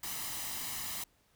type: noise with comb filter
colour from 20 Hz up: white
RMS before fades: -39 dBFS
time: 0.03-1.04 s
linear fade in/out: 5 ms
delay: 1 ms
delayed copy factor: +0.55
effects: pink hiss -70 dBFS RMS until 1.35 s